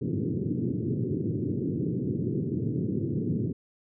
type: band-pass noise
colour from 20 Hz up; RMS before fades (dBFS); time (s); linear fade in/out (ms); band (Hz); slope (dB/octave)
pink; -29; 0.01-3.53; 10; 100 to 400; 48
effects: none